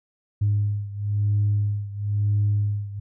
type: beating tone pair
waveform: sine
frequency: 102.8 / 103.8 Hz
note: G#2 / G#2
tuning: -17 / 0 cents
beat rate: 1 Hz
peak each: -21 / -24 dBFS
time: 0.41-3 s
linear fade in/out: 10 ms
effects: tanh soft clip ceiling -14 dBFS